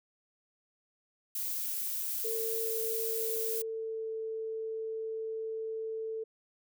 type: noise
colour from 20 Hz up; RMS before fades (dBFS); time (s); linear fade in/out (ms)
violet; -35; 1.35-3.62; 5
type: tone with pitch glide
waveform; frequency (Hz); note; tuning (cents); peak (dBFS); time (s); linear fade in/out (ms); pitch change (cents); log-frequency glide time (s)
sine; 449.5 to 443.8; A4 to A4; +37 to +15; -34; 2.24-6.24; 10; -22; 3.34-4.11
effects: none

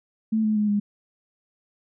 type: tone with pitch steps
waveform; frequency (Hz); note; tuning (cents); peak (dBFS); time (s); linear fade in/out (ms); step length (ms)
sine; 220 / 215 / 210.1 / 205.3; A3 / A3 / G#3 / G#3; 0 / -40 / +20 / -20; -19; 0.32-0.8; 10; 120
effects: none

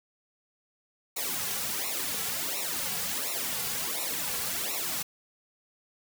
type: noise with flanger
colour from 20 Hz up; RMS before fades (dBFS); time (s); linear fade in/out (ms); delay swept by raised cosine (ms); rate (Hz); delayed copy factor
white; -32; 1.16-5.03; 10; 0.62 to 3.32; 1.4; -1
effects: none

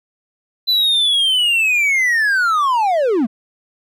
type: linear sweep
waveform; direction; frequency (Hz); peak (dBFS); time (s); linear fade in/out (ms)
triangle; down; 4034 to 201.9; -11; 0.67-3.27; 20
effects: none

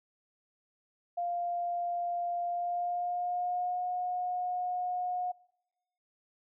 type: tone with pitch glide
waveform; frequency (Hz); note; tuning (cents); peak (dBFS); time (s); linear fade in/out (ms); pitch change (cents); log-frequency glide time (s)
sine; 698.5 to 722.7; F5 to F#5; 0 to -41; -30; 1.17-5.32; 10; +59; 2.46-3.85
effects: noise-tail reverb RT60 0.9 s tail -23 dB re dry

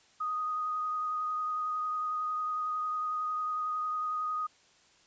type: tone with vibrato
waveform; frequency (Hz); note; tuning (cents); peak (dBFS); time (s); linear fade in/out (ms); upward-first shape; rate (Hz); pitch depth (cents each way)
sine; 1244.5; D#6; 0; -30; 0.2-4.47; 10; triangle; 11; 17
effects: white hiss -63 dBFS RMS until 5.06 s + resampled to 16000 Hz

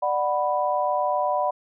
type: chord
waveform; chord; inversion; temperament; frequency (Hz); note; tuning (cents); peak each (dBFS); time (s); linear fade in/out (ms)
sine; B minor; first; just; 592.7 / 740.8 / 987.8; D5 / F#5 / B5; +16 / +2 / 0; -25; 0.02-1.51; 10
effects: none

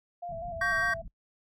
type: tone with vibrato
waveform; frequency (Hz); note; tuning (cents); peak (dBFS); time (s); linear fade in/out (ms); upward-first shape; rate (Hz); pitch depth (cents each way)
sine; 681; F5; -44; -35; 0.22-1.02; 10; square; 5; 46
type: low-pass noise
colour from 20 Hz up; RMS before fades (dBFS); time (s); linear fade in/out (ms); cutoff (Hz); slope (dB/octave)
pink; -45; 0.29-1.08; 2; 220; 48
type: chord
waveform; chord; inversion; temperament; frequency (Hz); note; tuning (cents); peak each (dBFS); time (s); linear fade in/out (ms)
triangle; G diminished; second; just; 1128.9 / 1568 / 1881.6; Db6 / G6 / Bb6; +31 / 0 / +16; -31 / -26 / -30; 0.61-0.94; 5
effects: noise-tail reverb RT60 0.1 s tail -23 dB re dry

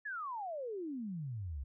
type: exponential sweep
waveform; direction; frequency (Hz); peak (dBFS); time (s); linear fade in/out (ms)
sine; down; 1760 to 62.7; -38; 0.05-1.64; 10
effects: none

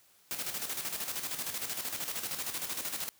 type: noise with tremolo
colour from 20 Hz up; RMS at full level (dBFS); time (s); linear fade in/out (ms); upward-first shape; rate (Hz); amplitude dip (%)
white; -35; 0.31-3.09; 0; square; 13; 55
effects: white hiss -64 dBFS RMS until 3.19 s + high-pass 80 Hz 12 dB/octave

